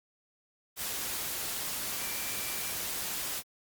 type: tone in noise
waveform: sine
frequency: 2349 Hz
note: D7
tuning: in tune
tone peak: -45 dBFS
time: 1.97-2.74 s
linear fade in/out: 50 ms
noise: white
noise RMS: -35 dBFS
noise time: 0.76-3.43 s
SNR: -13 dB
effects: Opus 48 kbps